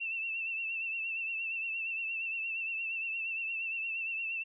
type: tone with vibrato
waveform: sine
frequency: 2681 Hz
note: E7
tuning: 29 cents sharp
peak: -33 dBFS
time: 0-4.44 s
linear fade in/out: 20 ms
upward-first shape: triangle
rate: 8.6 Hz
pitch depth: 56 cents each way
effects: none